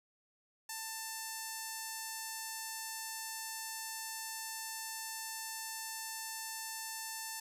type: tone with notch filter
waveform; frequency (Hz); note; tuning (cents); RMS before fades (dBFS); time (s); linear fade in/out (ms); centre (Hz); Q
5% pulse; 890; A5; +20; -43; 0.69-7.4; 5; 3200; 1.6
effects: none